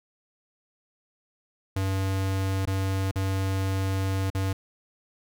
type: tone with dropouts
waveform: square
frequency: 96.1 Hz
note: G2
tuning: 34 cents flat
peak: -25 dBFS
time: 1.76-4.53 s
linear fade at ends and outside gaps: 5 ms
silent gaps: 2.655-2.673 / 3.113-3.157 / 4.302-4.348 s
effects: none